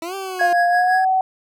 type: linear two-way sweep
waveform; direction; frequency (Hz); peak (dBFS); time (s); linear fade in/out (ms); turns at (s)
20% pulse; up then down; 320.5 to 392 to 350.3; -21; 0.02-0.53; 2; 0.15
type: tone with tremolo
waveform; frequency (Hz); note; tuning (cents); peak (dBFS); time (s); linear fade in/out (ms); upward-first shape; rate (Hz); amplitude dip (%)
triangle; 1661.2; G#6; 0; -16; 0.39-1.05; 10; sine; 5.9; 60
type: tone with pitch glide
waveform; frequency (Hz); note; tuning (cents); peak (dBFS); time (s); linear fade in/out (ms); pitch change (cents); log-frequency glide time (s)
sine; 700 to 754.6; F5 to F#5; +4 to +34; -14; 0.41-1.21; 2; +130; 0.68-1.01
effects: none